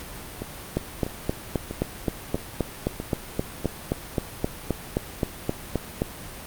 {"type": "two click trains", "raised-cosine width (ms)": 2, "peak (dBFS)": [-17, -9], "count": [6, 21], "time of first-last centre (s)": [[0.42, 3.646], [0.77, 6.019]], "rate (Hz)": [1.55, 3.81], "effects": ["pink hiss -39 dBFS RMS until 6.46 s", "Opus 48 kbps"]}